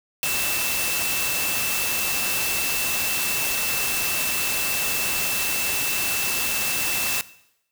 sine tone in noise, 2659 Hz, E7, 14 cents sharp, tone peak -27 dBFS, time 0.23-7.21 s, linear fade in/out 0 ms, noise white, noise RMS -25 dBFS, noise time 0.23-7.21 s, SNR -5 dB, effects noise-tail reverb RT60 0.8 s tail -18 dB re dry

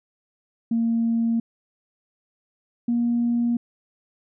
sine tone pair in turn, 230 / 237.2 Hz, A#3 / A#3, -23 / +30 cents, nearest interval minor second, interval 53 cents, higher second, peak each -18 / -18 dBFS, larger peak neither, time 0.71-1.4 / 2.88-3.57 s, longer neither, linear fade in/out 5 ms, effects tanh soft clip ceiling -14 dBFS

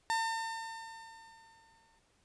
30% pulse tone with exponential decay, 904 Hz, A5, 47 cents sharp, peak -26 dBFS, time 0.1-1.99 s, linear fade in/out 0 ms, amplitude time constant 410 ms, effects pink hiss -71 dBFS RMS until 2.24 s + resampled to 22050 Hz

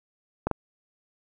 clicks, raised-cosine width 1 ms, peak -11 dBFS, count 2, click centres 0.47 / 0.513 s, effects none

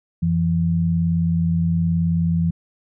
sine tone pair together, 89.22 / 168.2 Hz, F2 / E3, +38 / +35 cents, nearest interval major seventh, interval 1097 cents, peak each -23 / -17 dBFS, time 0.22-2.51 s, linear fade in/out 10 ms, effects none

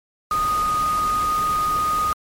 sine tone in noise, 1238 Hz, D#6, 9 cents flat, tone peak -18 dBFS, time 0.31-2.13 s, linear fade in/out 2 ms, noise pink, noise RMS -32 dBFS, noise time 0.31-2.13 s, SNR +11 dB, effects MP3 64 kbps

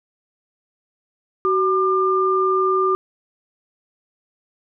sine tone pair together, 377.3 / 1198 Hz, F#4 / D6, +34 / +34 cents, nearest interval octave + minor sixth, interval 2000 cents, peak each -18 dBFS, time 1.45-2.95 s, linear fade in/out 0 ms, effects none

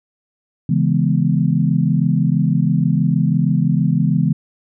sine chord, C# minor seventh, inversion none, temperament equal, 138.59 / 164.81 / 207.7 / 246.9 Hz, C#3 / E3 / G#3 / B3, 0 / 0 / 0 / 0 cents, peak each -18 / -16 / -20 / -22 dBFS, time 0.69-4.33 s, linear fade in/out 5 ms, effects none

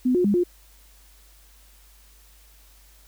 sine tone with pitch steps, 252.5 / 359.1 / 203.4 / 353.7 Hz, B3 / F4 / G#3 / F4, +39 / +48 / -36 / +22 cents, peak -17 dBFS, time 0.05-0.438 s, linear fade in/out 10 ms, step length 97 ms, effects added 50 Hz sine -52 dBFS peak until 3.07 s + white hiss -56 dBFS RMS until 3.07 s

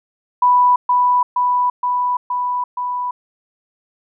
sine tone with echo, 987.8 Hz, B5, in tune, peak -9 dBFS, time 0.42-0.76 s, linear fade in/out 5 ms, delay 470 ms, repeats 5, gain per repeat -2 dB, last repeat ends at 3.11 s, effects none

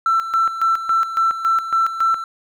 triangle tone with tremolo, 1338 Hz, E6, 25 cents sharp, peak -10 dBFS, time 0.06-2.24 s, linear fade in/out 2 ms, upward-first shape square, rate 3.6 Hz, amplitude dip 75%, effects tanh soft clip ceiling -10 dBFS

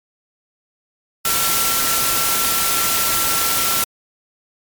sine tone in noise, 1350 Hz, E6, 41 cents sharp, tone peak -25 dBFS, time 1.25-3.84 s, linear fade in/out 2 ms, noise white, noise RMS -18 dBFS, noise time 1.25-3.84 s, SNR -10 dB, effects MP3 96 kbps

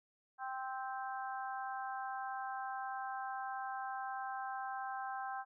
harmonic tone, 261.6 Hz, C4, in tune, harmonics 3 / 4 / 5 / 6, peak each -41 / -46 / -48 / -47 dBFS, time 0.38-5.45 s, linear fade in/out 50 ms, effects none

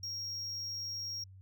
triangle tone, 5588 Hz, F8, in tune, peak -36 dBFS, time 0.03-1.24 s, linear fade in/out 5 ms, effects added 95 Hz sine -51 dBFS peak until 1.41 s

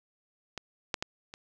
clicks, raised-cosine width 0.2 ms, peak -19 / -11 / -14 / -26 dBFS, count 4, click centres 0.577 / 0.942 / 1.025 / 1.339 s, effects none

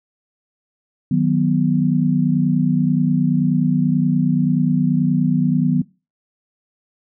sine chord, B major, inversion first, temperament equal, 155.56 / 185 / 246.9 Hz, D#3 / F#3 / B3, 0 / 0 / 0 cents, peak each -18 dBFS, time 1.11-5.82 s, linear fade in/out 5 ms, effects noise-tail reverb RT60 0.3 s tail -22 dB re dry

